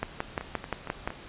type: two click trains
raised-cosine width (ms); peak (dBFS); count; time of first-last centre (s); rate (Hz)
0.5; -21 / -13; 4 / 7; 0.41-1.104 / 0.03-1.075; 4.32 / 5.74
effects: pink hiss -46 dBFS RMS until 1.28 s + resampled to 8000 Hz